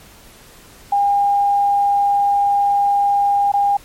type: tone with dropouts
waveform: sine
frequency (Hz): 807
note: G#5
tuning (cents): -50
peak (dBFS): -12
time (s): 0.92-3.77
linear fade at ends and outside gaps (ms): 5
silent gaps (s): 3.519-3.537
effects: pink hiss -44 dBFS RMS until 3.84 s + MP3 64 kbps